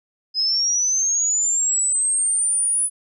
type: linear sweep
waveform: sine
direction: up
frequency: 5020 to 9956 Hz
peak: -17 dBFS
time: 0.34-2.9 s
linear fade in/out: 50 ms
effects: none

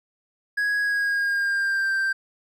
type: tone with pitch glide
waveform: triangle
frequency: 1661.2 to 1570.7 Hz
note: G#6 to G6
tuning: 0 to +3 cents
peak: -19 dBFS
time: 0.57-2.13 s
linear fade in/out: 10 ms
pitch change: -97 cents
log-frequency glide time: 0.8-1.93 s
effects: none

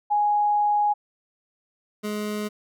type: tone pair in turn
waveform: sine / 25% pulse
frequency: 830.6 / 210.1 Hz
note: G#5 / G#3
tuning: 0 / +20 cents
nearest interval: 2 octaves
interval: 2380 cents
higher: first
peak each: -18 / -23 dBFS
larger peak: first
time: 0.1-0.94 / 2.03-2.49 s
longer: first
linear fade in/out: 20 ms
effects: none

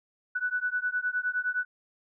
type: beating tone pair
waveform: sine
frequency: 1480 / 1489.7 Hz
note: F#6 / F#6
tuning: 0 / +11 cents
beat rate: 9.7 Hz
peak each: -30 dBFS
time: 0.35-1.65 s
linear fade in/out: 10 ms
effects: none

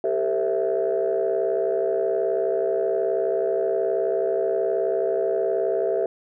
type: chord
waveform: sine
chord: A minor seventh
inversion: third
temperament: equal with one note detuned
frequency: 392 / 450.8 / 523.3 / 659.3 Hz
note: G4 / A4 / C5 / E5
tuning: 0 / +42 / 0 / 0 cents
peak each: -24 / -25 / -28 / -24 dBFS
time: 0.04-6.06 s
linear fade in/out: 2 ms
effects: tanh soft clip ceiling -13 dBFS

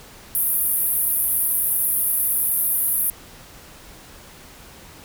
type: band-pass noise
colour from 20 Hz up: pink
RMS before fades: -21 dBFS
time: 0.35-3.1 s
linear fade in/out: 0 ms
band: 9900 to 16000 Hz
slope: 96 dB/octave
effects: pink hiss -44 dBFS RMS until 5.04 s

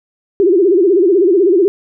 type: tone with vibrato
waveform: sine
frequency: 370 Hz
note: F#4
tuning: in tune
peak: -7 dBFS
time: 0.4-1.68 s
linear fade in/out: 0 ms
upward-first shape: sine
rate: 16 Hz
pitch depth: 180 cents each way
effects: none

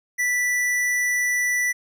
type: tone with hard clipping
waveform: sine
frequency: 1971 Hz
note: B6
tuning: 4 cents flat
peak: -21 dBFS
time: 0.18-1.73 s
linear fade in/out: 20 ms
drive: 15 dB
effects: none

